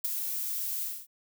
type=noise with ADSR envelope; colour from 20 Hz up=violet; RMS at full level=-27 dBFS; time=0.04-1.07 s; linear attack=8 ms; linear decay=18 ms; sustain=-6 dB; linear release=240 ms; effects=none